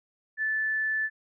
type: tone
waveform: sine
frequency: 1749 Hz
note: A6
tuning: 11 cents flat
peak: -25 dBFS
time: 0.37-1.1 s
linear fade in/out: 50 ms
effects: none